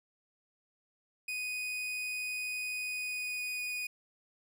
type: tone with pitch glide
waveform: 40% pulse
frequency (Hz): 2489 to 2473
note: D#7 to D#7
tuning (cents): 0 to -11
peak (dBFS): -34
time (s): 1.28-3.87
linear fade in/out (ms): 5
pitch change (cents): -11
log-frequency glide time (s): 2.77-3.62
effects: none